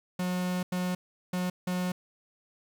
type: tone bursts at uneven times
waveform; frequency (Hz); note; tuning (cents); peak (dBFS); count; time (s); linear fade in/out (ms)
45% pulse; 181.1; F#3; -37; -28; 4; 0.19-0.63 / 0.72-0.95 / 1.33-1.5 / 1.67-1.92; 5
effects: 10-bit